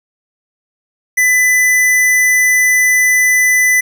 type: tone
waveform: square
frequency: 2000 Hz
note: B6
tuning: 21 cents sharp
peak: -9 dBFS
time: 1.17-3.81 s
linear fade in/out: 10 ms
effects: none